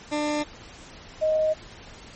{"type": "tone pair in turn", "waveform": ["20% pulse", "sine"], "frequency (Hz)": [298.1, 624.4], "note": ["D4", "D#5"], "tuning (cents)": [26, 6], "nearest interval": "octave + minor second", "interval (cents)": 1280, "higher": "second", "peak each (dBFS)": -19, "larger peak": "neither", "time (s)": [[0.11, 0.44], [1.21, 1.54]], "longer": "neither", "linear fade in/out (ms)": 20, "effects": ["pink hiss -45 dBFS RMS until 2.15 s", "MP3 32 kbps"]}